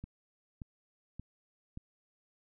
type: click train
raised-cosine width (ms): 5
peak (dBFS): -30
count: 4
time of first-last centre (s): 0.04-1.774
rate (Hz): 1.73
effects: none